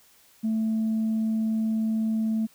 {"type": "tone", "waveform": "sine", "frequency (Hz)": 220.9, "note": "A3", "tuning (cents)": 7, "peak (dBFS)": -21, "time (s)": [0.43, 2.47], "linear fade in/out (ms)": 20, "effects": ["tanh soft clip ceiling -20 dBFS", "white hiss -58 dBFS RMS until 2.54 s"]}